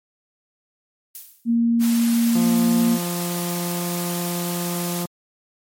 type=noise with exponential decay; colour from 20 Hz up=violet; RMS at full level=-31 dBFS; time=1.15-1.56 s; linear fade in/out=1 ms; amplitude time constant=89 ms
type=tone; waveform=sine; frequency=233.1 Hz; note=A#3; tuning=in tune; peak=-15 dBFS; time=1.45-2.99 s; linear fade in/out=50 ms
type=high-pass noise; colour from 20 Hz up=white; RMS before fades=-30 dBFS; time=1.79-5.07 s; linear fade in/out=50 ms; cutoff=510 Hz; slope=48 dB/octave
type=harmonic tone; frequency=174.61 Hz; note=F3; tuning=in tune; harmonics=1 / 2 / 3 / 4 / 5 / 6 / 7; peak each=-25 / -31 / -35 / -37 / -39 / -41 / -42 dBFS; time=2.35-5.06 s; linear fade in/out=5 ms
effects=MP3 64 kbps